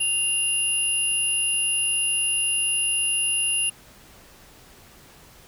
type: tone pair together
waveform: sine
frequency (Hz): 2794 / 10549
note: F7 / E9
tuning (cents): 0 / 0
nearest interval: octave + major seventh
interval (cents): 2300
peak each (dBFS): -22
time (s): 0-3.7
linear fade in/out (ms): 10
effects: tanh soft clip ceiling -16 dBFS + pink hiss -50 dBFS RMS until 5.47 s